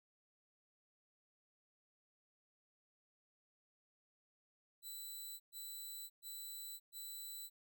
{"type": "tone bursts", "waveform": "5% pulse", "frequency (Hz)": 3990, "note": "B7", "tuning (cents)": 17, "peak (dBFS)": -39, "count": 4, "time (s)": [4.82, 7.5], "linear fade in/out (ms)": 50, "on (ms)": 580, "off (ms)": 120, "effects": []}